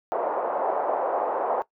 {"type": "band-pass noise", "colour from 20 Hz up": "pink", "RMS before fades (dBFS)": -26, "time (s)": [0.12, 1.62], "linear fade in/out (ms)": 0, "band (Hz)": [520, 900], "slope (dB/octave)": 24, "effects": ["noise-tail reverb RT60 0.1 s tail -18 dB re dry"]}